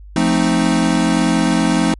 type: chord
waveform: square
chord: F dominant seventh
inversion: none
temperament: equal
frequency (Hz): 174.61 / 220 / 261.6 / 311.1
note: F3 / A3 / C4 / Eb4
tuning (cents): 0 / 0 / 0 / 0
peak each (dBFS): -19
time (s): 0.16-1.94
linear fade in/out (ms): 2
effects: added 50 Hz sine -34 dBFS peak until 1.99 s + MP3 48 kbps